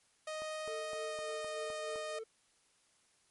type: tone with pitch glide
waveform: sawtooth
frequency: 622.3 to 617.6 Hz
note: D#5 to D#5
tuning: 0 to -13 cents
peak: -35 dBFS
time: 0.27-2.19 s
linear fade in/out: 5 ms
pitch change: -13 cents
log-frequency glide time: 1.06-1.17 s
type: click train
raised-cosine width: 1 ms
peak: -37 dBFS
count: 7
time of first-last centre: 0.42-1.958 s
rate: 3.9 Hz
type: tone with tremolo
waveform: triangle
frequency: 445.4 Hz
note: A4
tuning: 21 cents sharp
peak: -39 dBFS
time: 0.67-2.24 s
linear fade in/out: 10 ms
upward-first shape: sine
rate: 3.4 Hz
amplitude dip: 65%
effects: white hiss -71 dBFS RMS until 3.3 s + MP3 48 kbps